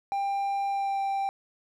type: tone with pitch glide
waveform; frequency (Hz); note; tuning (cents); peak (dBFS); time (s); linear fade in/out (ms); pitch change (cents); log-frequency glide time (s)
triangle; 794 to 786.2; G5 to G5; +22 to +5; -24; 0.12-1.29; 0; -17; 0.69-1
effects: none